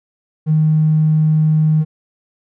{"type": "tone", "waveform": "triangle", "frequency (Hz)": 155.56, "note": "D#3", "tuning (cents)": 0, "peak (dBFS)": -6, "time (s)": [0.46, 1.85], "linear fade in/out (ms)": 50, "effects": ["tanh soft clip ceiling -8 dBFS"]}